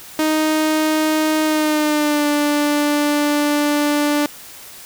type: tone with pitch glide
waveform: sawtooth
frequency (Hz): 311.1 to 293.6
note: D#4 to D4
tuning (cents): 0 to 0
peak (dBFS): -11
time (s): 0.19-4.26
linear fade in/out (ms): 2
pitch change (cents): -100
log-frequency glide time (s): 1.44-2.27
effects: white hiss -38 dBFS RMS until 4.85 s